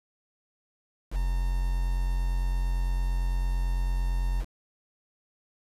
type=tone with quantisation; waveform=triangle; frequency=44.46 Hz; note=F1; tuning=32 cents sharp; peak=-22 dBFS; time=1.11-4.45 s; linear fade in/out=50 ms; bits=7; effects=resampled to 32000 Hz